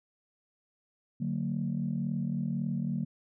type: chord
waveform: sine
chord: D augmented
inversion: none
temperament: equal with one note detuned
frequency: 146.83 / 185 / 228.7 Hz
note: D3 / F#3 / A#3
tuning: 0 / 0 / -33 cents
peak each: -33 dBFS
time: 1.2-3.05 s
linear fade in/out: 10 ms
effects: tanh soft clip ceiling -21 dBFS